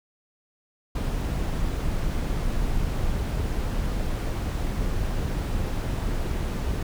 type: noise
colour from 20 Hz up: brown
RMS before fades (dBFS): -26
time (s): 0.95-6.83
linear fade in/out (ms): 5
effects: none